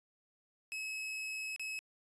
40% pulse tone with dropouts, 2573 Hz, E7, 43 cents flat, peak -37 dBFS, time 0.72-1.79 s, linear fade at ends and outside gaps 0 ms, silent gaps 1.562-1.596 s, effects resampled to 22050 Hz

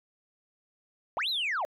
sine linear two-way sweep, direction up then down, 544 to 4186 to 544 Hz, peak -26 dBFS, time 1.17-1.65 s, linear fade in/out 0 ms, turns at 1.29 s, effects tanh soft clip ceiling -25 dBFS

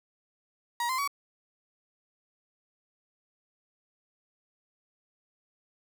35% pulse tone with pitch steps, 951 / 1037.1 / 1130.9 Hz, A#5 / C6 / C#6, +34 / -16 / +34 cents, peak -26 dBFS, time 0.8-1.076 s, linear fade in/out 2 ms, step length 92 ms, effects none

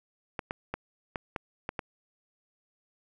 clicks, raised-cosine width 0.5 ms, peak -17 dBFS, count 7, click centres 0.392 / 0.509 / 0.74 / 1.158 / 1.362 / 1.691 / 1.792 s, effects none

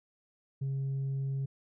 sine tone with tanh clipping, 136 Hz, C#3, 33 cents flat, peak -31 dBFS, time 0.61-1.46 s, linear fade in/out 10 ms, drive 1 dB, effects none

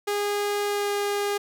sawtooth tone with pitch glide, 409.9 to 407.3 Hz, G#4 to G#4, -23 to -34 cents, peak -20 dBFS, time 0.07-1.38 s, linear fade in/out 10 ms, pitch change -11 cents, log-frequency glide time 0.65-0.91 s, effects none

